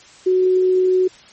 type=tone; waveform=sine; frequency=370 Hz; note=F#4; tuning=in tune; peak=-12 dBFS; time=0.26-1.08 s; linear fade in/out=10 ms; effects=white hiss -45 dBFS RMS until 1.32 s + MP3 32 kbps